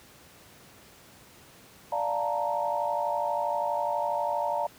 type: chord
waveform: sine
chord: Bb major seventh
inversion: first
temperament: equal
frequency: 587.3 / 698.5 / 880 / 932.3 Hz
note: D5 / F5 / A5 / Bb5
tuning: 0 / 0 / 0 / 0 cents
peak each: -31 / -32 / -33 / -30 dBFS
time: 1.92-4.67 s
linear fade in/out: 5 ms
effects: pink hiss -53 dBFS RMS until 4.78 s + high-pass 80 Hz 12 dB/octave